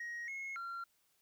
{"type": "tone with pitch steps", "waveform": "sine", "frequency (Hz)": [1885, 2170, 1375], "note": ["A#6", "C#7", "F6"], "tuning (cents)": [19, -37, -27], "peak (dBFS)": -38, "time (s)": [0, 0.84], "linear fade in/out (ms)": 5, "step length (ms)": 280, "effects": ["tanh soft clip ceiling -39 dBFS", "white hiss -75 dBFS RMS until 1.21 s"]}